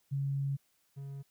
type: tone pair in turn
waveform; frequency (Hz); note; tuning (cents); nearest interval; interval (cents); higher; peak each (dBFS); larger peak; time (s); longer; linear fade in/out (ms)
sine / triangle; 138.59 / 138.59; C#3 / C#3; 0 / 0; unison; 0; neither; -30 / -38; first; 0.11-0.57 / 0.96-1.23; first; 20
effects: white hiss -73 dBFS RMS until 1.3 s